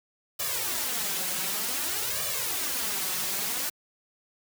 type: noise with flanger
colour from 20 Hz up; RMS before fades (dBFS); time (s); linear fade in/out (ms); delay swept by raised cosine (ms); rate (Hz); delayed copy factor
white; -30; 0.39-3.7; 10; 1.7 to 5.5; 0.54; +0.95
effects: high-pass 80 Hz 12 dB/octave